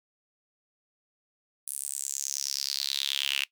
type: tone with high-pass filter sweep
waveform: sawtooth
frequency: 69.4 Hz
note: C#2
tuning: 3 cents sharp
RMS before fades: -32 dBFS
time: 1.67-3.44 s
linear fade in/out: 5 ms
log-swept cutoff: 10000 to 2700 Hz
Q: 5.3
effects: noise-tail reverb RT60 0.1 s tail -20 dB re dry